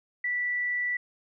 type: tone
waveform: sine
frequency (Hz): 1964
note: B6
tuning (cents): -10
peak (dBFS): -26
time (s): 0.24-0.97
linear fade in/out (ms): 5
effects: none